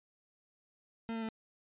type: tone with pitch steps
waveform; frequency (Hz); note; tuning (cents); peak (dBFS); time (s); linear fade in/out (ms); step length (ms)
40% pulse; 227.6 / 225.4 / 222; A#3 / A3 / A3; -41 / +42 / +16; -35; 1.09-1.288; 0; 66
effects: resampled to 8000 Hz